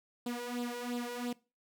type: tone with flanger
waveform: sawtooth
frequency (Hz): 242.4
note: B3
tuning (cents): -32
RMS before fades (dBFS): -38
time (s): 0.26-1.33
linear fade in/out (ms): 5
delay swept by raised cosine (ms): 0.24 to 2.14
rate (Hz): 2.9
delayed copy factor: +0.75
effects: noise-tail reverb RT60 0.3 s tail -21 dB re dry